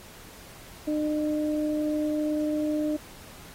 sine tone pair together, 302.8 / 606 Hz, D#4 / D#5, -47 / -46 cents, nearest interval octave, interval 1201 cents, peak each -25 / -31 dBFS, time 0.87-2.97 s, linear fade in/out 10 ms, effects pink hiss -48 dBFS RMS until 3.54 s + AAC 48 kbps

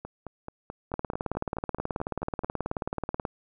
two click trains, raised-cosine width 1 ms, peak -23 / -15 dBFS, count 12 / 44, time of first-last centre 0.05-2.436 / 0.94-3.252 s, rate 4.61 / 18.6 Hz, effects none

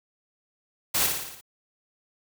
white noise with echo, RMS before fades -24 dBFS, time 0.94-1.07 s, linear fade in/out 10 ms, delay 57 ms, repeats 6, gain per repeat -4 dB, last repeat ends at 1.412 s, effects none

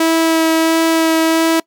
sawtooth tone with vibrato, 324.8 Hz, E4, 26 cents flat, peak -7 dBFS, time 0-1.6 s, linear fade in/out 5 ms, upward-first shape sine, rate 1.5 Hz, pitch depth 10 cents each way, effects noise-tail reverb RT60 0.1 s tail -23 dB re dry

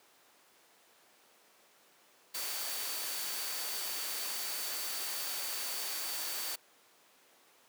sine tone in noise, 4553 Hz, C#8, 45 cents sharp, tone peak -44 dBFS, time 2.34-6.56 s, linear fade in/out 10 ms, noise white, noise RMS -38 dBFS, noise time 2.34-6.56 s, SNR -9 dB, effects pink hiss -63 dBFS RMS until 7.68 s + high-pass 400 Hz 12 dB/octave

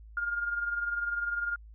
sine tone with tremolo, 1413 Hz, F6, 20 cents sharp, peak -26 dBFS, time 0.17-1.56 s, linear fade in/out 2 ms, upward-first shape triangle, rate 20 Hz, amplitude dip 65%, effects added 54 Hz sine -47 dBFS peak until 1.74 s

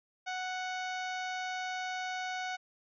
harmonic tone, 740 Hz, F#5, in tune, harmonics 1 / 2 / 3 / 4 / 5 / 6 / 7 / 8 / 9, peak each -37 / -40 / -43 / -49 / -49 / -52 / -56 / -53 / -58 dBFS, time 0.26-2.57 s, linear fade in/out 20 ms, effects none

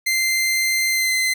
sawtooth tone with pitch glide, 2082 to 2058 Hz, C7 to C7, -9 to -29 cents, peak -14 dBFS, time 0.06-1.34 s, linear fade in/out 10 ms, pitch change -20 cents, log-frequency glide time 0.9-1.13 s, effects none

